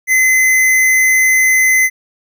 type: tone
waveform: square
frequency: 2043 Hz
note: C7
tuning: 42 cents flat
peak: -9 dBFS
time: 0.07-1.9 s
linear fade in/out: 50 ms
effects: none

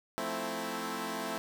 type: chord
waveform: 10% pulse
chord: F major seventh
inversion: none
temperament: equal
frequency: 174.61 / 220 / 261.6 / 329.6 Hz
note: F3 / A3 / C4 / E4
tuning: 0 / 0 / 0 / 0 cents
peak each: -36 / -30 / -31 / -32 dBFS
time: 0.18-1.38 s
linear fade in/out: 0 ms
effects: none

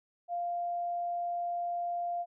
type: tone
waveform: sine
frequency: 697 Hz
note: F5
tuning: 4 cents flat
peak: -31 dBFS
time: 0.28-2.26 s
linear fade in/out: 50 ms
effects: none

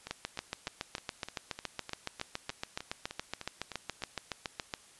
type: two click trains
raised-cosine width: 0.2 ms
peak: -23 / -17 dBFS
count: 14 / 34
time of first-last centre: 0.07-4.021 / 0.11-4.738 s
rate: 3.29 / 7.13 Hz
effects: white hiss -58 dBFS RMS until 4.99 s + resampled to 24000 Hz

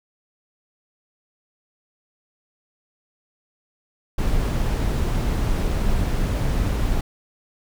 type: noise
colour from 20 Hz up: brown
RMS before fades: -21 dBFS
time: 4.18-7.01 s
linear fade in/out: 5 ms
effects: none

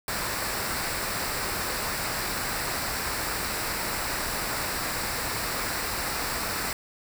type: noise with comb filter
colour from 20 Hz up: pink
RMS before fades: -30 dBFS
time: 0.08-6.73 s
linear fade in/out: 2 ms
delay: 0.31 ms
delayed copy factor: -0.55
effects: none

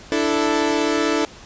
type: chord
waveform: sawtooth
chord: D suspended second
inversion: none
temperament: equal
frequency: 293.7 / 329.6 / 440 Hz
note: D4 / E4 / A4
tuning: 0 / 0 / 0 cents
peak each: -18 dBFS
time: 0.12-1.25 s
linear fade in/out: 0 ms
effects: pink hiss -42 dBFS RMS until 1.45 s + resampled to 16000 Hz

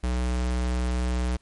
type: tone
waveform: square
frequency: 61.74 Hz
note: B1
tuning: in tune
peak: -24 dBFS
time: 0.03-1.37 s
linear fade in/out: 10 ms
effects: pink hiss -65 dBFS RMS until 1.41 s + MP3 48 kbps

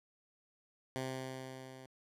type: tone with level ramp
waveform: 10% pulse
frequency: 130.81 Hz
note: C3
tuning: in tune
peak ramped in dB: -28 to -43 dBFS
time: 0.96-1.86 s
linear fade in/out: 0 ms
effects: low-pass 12000 Hz 12 dB/octave

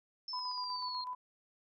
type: linear sweep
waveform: sine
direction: down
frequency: 5320 to 4186 Hz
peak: -39 dBFS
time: 0.28-1.04 s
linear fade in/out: 2 ms
type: tone with tremolo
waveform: sine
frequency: 1000 Hz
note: B5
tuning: 21 cents sharp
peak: -37 dBFS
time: 0.33-1.15 s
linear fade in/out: 5 ms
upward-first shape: square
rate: 8.1 Hz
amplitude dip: 40%
effects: none

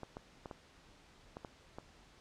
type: clicks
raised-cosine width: 1 ms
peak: -30 dBFS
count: 7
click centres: 0.033 / 0.169 / 0.458 / 0.512 / 1.369 / 1.448 / 1.785 s
effects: pink hiss -62 dBFS RMS until 2.2 s + low-pass 6000 Hz 12 dB/octave

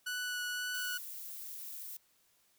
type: tone with vibrato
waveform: sawtooth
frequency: 1477 Hz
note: F#6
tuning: 3 cents flat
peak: -32 dBFS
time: 0.06-0.98 s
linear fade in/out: 10 ms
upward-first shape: sine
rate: 1.9 Hz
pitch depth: 9 cents each way
type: noise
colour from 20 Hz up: violet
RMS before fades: -45 dBFS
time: 0.74-1.97 s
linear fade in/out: 5 ms
effects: white hiss -71 dBFS RMS until 2.58 s

